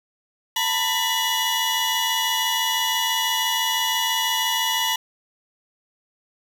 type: tone cluster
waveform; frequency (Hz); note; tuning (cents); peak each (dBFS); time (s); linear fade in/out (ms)
35% pulse; 901 / 987 / 1988 / 2915 / 3398; A5 / B5 / B6 / F#7 / G#7; +41 / -1 / +11 / -26 / +39; -25 / -27 / -28 / -22 / -27; 0.56-4.96; 5
effects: 8-bit